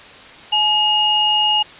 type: tone pair together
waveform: sine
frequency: 850 / 2859 Hz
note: G#5 / F7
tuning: +40 / +40 cents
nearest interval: octave + major sixth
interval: 2100 cents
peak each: -19 / -14 dBFS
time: 0.52-1.63 s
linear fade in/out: 10 ms
effects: white hiss -39 dBFS RMS until 1.79 s + resampled to 8000 Hz